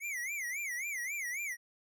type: tone with vibrato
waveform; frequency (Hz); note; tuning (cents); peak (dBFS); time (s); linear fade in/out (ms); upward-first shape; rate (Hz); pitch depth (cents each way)
square; 2130; C7; +30; -36; 0-1.57; 50; sine; 3.7; 200
effects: none